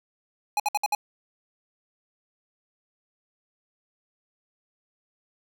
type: tone bursts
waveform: square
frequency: 833 Hz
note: G#5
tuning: 5 cents sharp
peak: -22 dBFS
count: 5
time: 0.57-0.95 s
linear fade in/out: 2 ms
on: 28 ms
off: 60 ms
effects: none